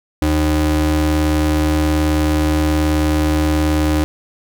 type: ring-modulated tone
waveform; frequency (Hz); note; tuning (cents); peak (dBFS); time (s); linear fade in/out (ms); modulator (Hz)
square; 114.7; A#2; -28; -11; 0.22-4.04; 0; 190
effects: none